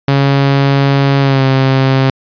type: tone with pitch glide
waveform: sawtooth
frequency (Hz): 138.59 to 133.48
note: C#3 to C3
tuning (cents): 0 to +35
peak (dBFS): -4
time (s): 0.08-2.1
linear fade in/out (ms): 2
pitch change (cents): -65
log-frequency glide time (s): 1.2-1.44
effects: resampled to 11025 Hz